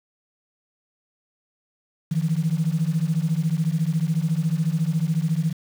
sine beating tone pair, 154.3 / 168.3 Hz, D#3 / E3, -14 / +36 cents, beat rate 14 Hz, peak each -22 dBFS, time 2.11-5.53 s, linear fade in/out 10 ms, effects tanh soft clip ceiling -12 dBFS + 7-bit

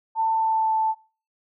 sine tone with pitch glide, 892 to 880.2 Hz, A5 to A5, +23 to 0 cents, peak -19 dBFS, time 0.15-0.95 s, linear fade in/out 50 ms, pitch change -23 cents, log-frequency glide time 0.34-0.73 s, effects noise-tail reverb RT60 0.4 s tail -24 dB re dry

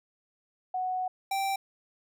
sine / square tone pair in turn, 740 / 781 Hz, F#5 / G5, 0 / -7 cents, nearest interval minor second, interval 93 cents, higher second, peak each -28 dBFS, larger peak neither, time 0.74-1.08 / 1.31-1.56 s, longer first, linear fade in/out 5 ms, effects none

